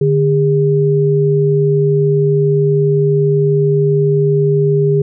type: tone pair together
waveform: sine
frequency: 147.92 / 405.3 Hz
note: D3 / G#4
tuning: +13 / -42 cents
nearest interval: octave + perfect fourth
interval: 1745 cents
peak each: -12 dBFS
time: 0.01-5.02 s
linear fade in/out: 5 ms
effects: none

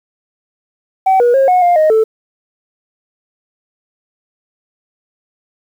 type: tone with pitch steps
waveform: sine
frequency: 763 / 481.8 / 539 / 729 / 703 / 622 / 440.6 Hz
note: G5 / B4 / C#5 / F#5 / F5 / D#5 / A4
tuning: -47 / -43 / -49 / -26 / +11 / -1 / +2 cents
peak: -5 dBFS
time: 1.06-2.04 s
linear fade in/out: 10 ms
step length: 140 ms
effects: tanh soft clip ceiling -5 dBFS + 7-bit

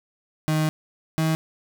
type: tone pair in turn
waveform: 35% pulse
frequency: 155.56 / 159.47 Hz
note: D#3 / D#3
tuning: 0 / +43 cents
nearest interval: unison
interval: 43 cents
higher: second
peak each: -18 dBFS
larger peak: neither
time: 0.48-0.69 / 1.18-1.35 s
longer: first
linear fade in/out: 0 ms
effects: none

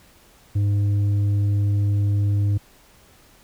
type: tone with tanh clipping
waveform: sine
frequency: 101.5 Hz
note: G#2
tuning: 39 cents flat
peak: -18 dBFS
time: 0.55-2.58 s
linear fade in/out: 10 ms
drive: 5 dB
effects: pink hiss -53 dBFS RMS until 3.43 s

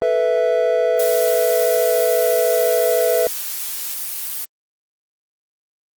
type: chord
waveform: triangle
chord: A suspended second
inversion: none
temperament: equal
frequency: 440 / 493.9 / 659.3 Hz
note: A4 / B4 / E5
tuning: 0 / 0 / 0 cents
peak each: -20 / -16 / -16 dBFS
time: 0.02-3.27 s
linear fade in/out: 0 ms
type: noise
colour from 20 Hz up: blue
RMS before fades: -26 dBFS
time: 0.99-4.45 s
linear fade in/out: 5 ms
effects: Opus 24 kbps

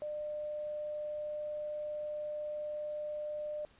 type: tone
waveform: sine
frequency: 600 Hz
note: D5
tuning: 37 cents sharp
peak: -36 dBFS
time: 0.02-3.65 s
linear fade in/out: 0 ms
effects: pink hiss -64 dBFS RMS until 3.79 s + resampled to 8000 Hz

